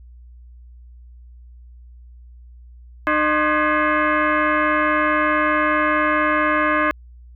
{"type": "tone with frequency modulation", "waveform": "sine", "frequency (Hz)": 304.1, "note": "D#4", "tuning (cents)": -40, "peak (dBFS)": -15, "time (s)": [3.07, 6.91], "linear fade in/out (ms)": 0, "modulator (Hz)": 456, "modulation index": 3.8, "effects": ["added 60 Hz sine -40 dBFS peak until 7.35 s"]}